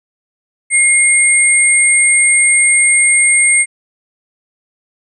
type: tone pair together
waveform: sine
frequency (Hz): 2145 / 8580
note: C7 / C9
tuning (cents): +42 / +42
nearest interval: 2 octaves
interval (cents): 2400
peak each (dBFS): -10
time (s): 0.7-3.66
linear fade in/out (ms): 50
effects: none